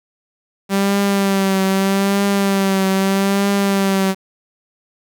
sawtooth tone with vibrato, 195.6 Hz, G3, 4 cents flat, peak -10 dBFS, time 0.69-4.15 s, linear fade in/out 50 ms, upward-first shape triangle, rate 0.8 Hz, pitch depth 42 cents each way, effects 7-bit

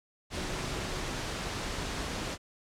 sine tone in noise, 370 Hz, F#4, in tune, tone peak -44 dBFS, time 0.32-1.07 s, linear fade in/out 50 ms, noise pink, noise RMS -35 dBFS, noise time 0.3-2.38 s, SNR -12 dB, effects low-pass 7000 Hz 12 dB/octave

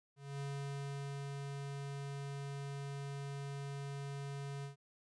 square tone with ADSR envelope, 140 Hz, C#3, 18 cents sharp, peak -40 dBFS, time 0.16-4.76 s, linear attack 240 ms, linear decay 890 ms, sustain -2 dB, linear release 120 ms, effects resampled to 22050 Hz

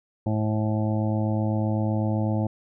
harmonic tone, 107.9 Hz, A2, 33 cents flat, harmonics 1 / 2 / 3 / 5 / 6 / 7 / 8, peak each -24 / -27 / -31 / -34 / -36 / -38 / -39 dBFS, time 0.26-2.47 s, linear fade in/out 5 ms, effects none

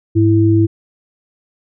sine tone pair together, 103.82 / 329.6 Hz, G#2 / E4, 0 / 0 cents, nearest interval octave + minor sixth, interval 2000 cents, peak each -11 dBFS, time 0.15-0.67 s, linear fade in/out 20 ms, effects none

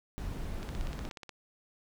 brown noise, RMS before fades -37 dBFS, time 0.18-1.09 s, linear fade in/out 0 ms
click train, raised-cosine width 0.2 ms, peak -27 dBFS, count 12, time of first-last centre 0.63-1.293 s, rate 16.6 Hz
effects none

